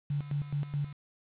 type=tone with tremolo; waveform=sine; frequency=144.3 Hz; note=D3; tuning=30 cents flat; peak=-28 dBFS; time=0.1-0.93 s; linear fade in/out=5 ms; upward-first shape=square; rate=4.7 Hz; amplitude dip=75%; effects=resampled to 8000 Hz + 9-bit